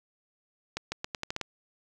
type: accelerating click train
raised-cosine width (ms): 0.2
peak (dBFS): -15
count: 8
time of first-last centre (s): 0.77-1.413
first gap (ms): 150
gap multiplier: 0.83
effects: none